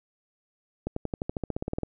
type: accelerating click train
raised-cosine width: 2 ms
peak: -16 dBFS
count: 15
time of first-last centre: 0.87-1.833 s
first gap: 94 ms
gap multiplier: 0.95
effects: none